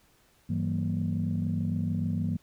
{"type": "tone cluster", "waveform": "sine", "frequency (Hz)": [99.4, 163.9, 190.6, 234.5], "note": ["G2", "E3", "G3", "A#3"], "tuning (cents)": [25, -10, -48, 11], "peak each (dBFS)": [-31, -30, -33, -32], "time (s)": [0.49, 2.37], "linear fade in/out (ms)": 10, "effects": ["tanh soft clip ceiling -19 dBFS", "pink hiss -64 dBFS RMS until 2.42 s"]}